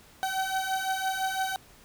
30% pulse beating tone pair, 760 / 765.9 Hz, F#5 / G5, +46 / -40 cents, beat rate 5.9 Hz, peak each -29 / -27 dBFS, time 0.23-1.56 s, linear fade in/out 0 ms, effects pink hiss -55 dBFS RMS until 1.84 s

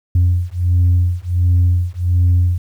sine beating tone pair, 87.9 / 89.3 Hz, F2 / F2, +12 / +39 cents, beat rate 1.4 Hz, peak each -13 dBFS, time 0.15-2.58 s, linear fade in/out 5 ms, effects tanh soft clip ceiling -7 dBFS + 8-bit

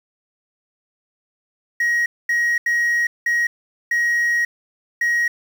sine tone bursts at uneven times, 1892 Hz, A#6, 25 cents sharp, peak -13 dBFS, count 6, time 1.8-2.06 / 2.29-2.58 / 2.66-3.07 / 3.26-3.47 / 3.91-4.45 / 5.01-5.28 s, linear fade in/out 5 ms, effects tanh soft clip ceiling -15 dBFS + 7-bit

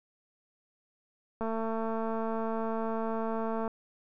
click train, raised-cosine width 1 ms, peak -21 dBFS, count 509, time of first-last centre 1.41-3.678 s, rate 224 Hz, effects none

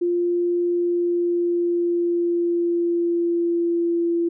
sine tone with pitch glide, 349.2 to 340 Hz, F4 to F4, 0 to -46 cents, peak -18 dBFS, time 0.01-4.29 s, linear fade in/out 10 ms, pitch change -46 cents, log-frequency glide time 0.66-4.15 s, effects none

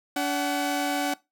sawtooth tone pair together, 286.6 / 752 Hz, D4 / F#5, -42 / +28 cents, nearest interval octave + perfect fourth, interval 1670 cents, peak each -23 / -24 dBFS, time 0.16-1.14 s, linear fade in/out 5 ms, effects noise-tail reverb RT60 0.2 s tail -20 dB re dry

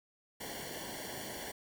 pink noise with comb filter, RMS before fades -43 dBFS, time 0.4-1.52 s, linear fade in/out 10 ms, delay 0.79 ms, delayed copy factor -0.9, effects none

